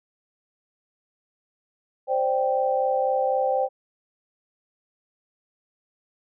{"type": "chord", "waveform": "sine", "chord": "C suspended second", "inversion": "none", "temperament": "equal", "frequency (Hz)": [523.3, 587.3, 784], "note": ["C5", "D5", "G5"], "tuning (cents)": [0, 0, 0], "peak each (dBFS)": [-23, -28, -24], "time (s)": [2.07, 3.69], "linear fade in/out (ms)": 50, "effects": []}